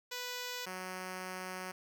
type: tone pair in turn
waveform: 5% pulse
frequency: 493.9 / 185 Hz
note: B4 / F#3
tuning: 0 / 0 cents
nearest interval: octave + perfect fourth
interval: 1700 cents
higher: first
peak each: -27 / -29 dBFS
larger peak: first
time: 0.11-0.66 / 0.66-1.72 s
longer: second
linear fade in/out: 10 ms
effects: none